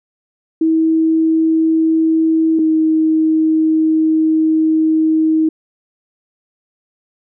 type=tone pair in turn; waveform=sine; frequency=321.7 / 316.5 Hz; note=E4 / D#4; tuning=-42 / +30 cents; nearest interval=unison; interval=28 cents; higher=first; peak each=-10 dBFS; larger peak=neither; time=0.61-2.59 / 2.59-5.49 s; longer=second; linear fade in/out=5 ms; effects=none